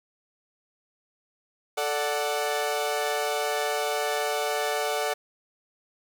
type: chord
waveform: sawtooth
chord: D major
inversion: second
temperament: equal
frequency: 440 / 587.3 / 740 Hz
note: A4 / D5 / F#5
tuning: 0 / 0 / 0 cents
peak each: -26 dBFS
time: 1.77-5.14 s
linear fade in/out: 10 ms
effects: none